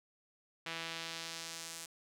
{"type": "tone with band-pass filter sweep", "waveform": "sawtooth", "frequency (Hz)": 164.9, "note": "E3", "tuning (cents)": 1, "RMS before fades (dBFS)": -44, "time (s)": [0.66, 1.86], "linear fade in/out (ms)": 5, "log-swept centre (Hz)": [2700, 8200], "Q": 1.1, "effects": []}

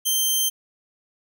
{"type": "tone", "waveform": "10% pulse", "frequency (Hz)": 3136, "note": "G7", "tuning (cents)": 0, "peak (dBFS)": -11, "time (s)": [0.05, 0.5], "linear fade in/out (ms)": 20, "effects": []}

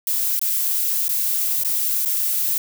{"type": "noise with dropouts", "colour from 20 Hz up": "violet", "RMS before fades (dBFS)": -21, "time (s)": [0.07, 2.58], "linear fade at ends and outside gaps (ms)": 2, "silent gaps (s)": [[0.394, 0.414], [1.082, 1.091], [1.636, 1.647], [2.051, 2.057]], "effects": []}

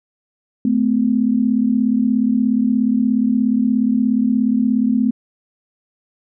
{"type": "tone pair together", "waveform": "sine", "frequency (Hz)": [217.6, 254.5], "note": ["A3", "C4"], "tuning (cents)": [-19, -48], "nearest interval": "minor third", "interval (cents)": 271, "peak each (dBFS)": -16, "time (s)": [0.65, 5.11], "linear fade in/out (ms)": 2, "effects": []}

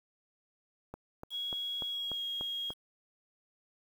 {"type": "click train", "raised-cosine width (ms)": 1, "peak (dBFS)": -28, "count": 7, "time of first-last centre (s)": [0.94, 2.705], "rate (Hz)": 3.4}
{"type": "tone with pitch glide", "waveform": "sine", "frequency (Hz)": [3322, 3276], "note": ["G#7", "G#7"], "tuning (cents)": [0, -24], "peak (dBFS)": -34, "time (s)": [1.3, 2.74], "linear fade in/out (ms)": 50, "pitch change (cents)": -24, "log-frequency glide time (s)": [1.89, 2.21]}
{"effects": ["9-bit"]}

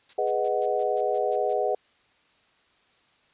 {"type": "noise bursts", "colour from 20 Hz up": "blue", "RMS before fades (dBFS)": -43, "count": 9, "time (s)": [0.09, 1.535], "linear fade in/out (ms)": 5, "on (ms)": 45, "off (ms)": 130}
{"type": "chord", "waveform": "sine", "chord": "G# minor seventh", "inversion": "none", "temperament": "equal", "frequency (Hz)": [415.3, 493.9, 622.3, 740], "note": ["G#4", "B4", "D#5", "F#5"], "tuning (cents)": [0, 0, 0, 0], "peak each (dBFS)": -28, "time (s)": [0.18, 1.75], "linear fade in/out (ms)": 5}
{"effects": ["white hiss -63 dBFS RMS until 3.33 s", "resampled to 8000 Hz"]}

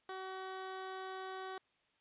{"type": "tone", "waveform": "15% pulse", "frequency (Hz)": 378, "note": "F#4", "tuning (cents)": 37, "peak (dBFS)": -36, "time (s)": [0.09, 1.58], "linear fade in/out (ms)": 2, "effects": ["white hiss -75 dBFS RMS until 2 s", "resampled to 8000 Hz"]}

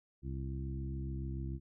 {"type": "harmonic tone with a mistuned harmonic", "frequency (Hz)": 66.9, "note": "C2", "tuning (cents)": 39, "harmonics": [1, 2, 3, 4, 5], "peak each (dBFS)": [-39, -41, -47, -51, -48], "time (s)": [0.22, 1.6], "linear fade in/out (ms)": 50, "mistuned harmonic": 1, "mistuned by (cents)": 18, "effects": []}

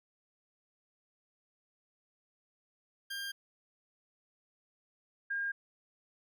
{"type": "tone pair in turn", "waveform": ["20% pulse", "sine"], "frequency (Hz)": [1600, 1613.9], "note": ["G6", "G6"], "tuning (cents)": [35, 50], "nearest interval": "unison", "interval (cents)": 15, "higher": "second", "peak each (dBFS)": [-33, -32], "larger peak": "second", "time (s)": [[3.1, 3.32], [5.3, 5.52]], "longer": "neither", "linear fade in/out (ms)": 10, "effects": []}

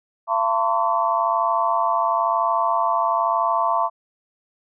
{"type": "tone cluster", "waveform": "sine", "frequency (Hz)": [679, 899, 1032, 1133], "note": ["F5", "A5", "C6", "C#6"], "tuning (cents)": [-49, 37, -24, 37], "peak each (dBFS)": -23, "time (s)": [0.27, 3.9], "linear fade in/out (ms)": 50, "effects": []}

